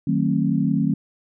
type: chord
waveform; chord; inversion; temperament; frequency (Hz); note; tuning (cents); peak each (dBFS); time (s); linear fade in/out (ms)
sine; D# diminished seventh; none; just; 155.56 / 186.68 / 224 / 268.8; D#3 / F#3 / A3 / C4; 0 / +16 / +31 / +47; -23; 0.07-0.94; 5
effects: none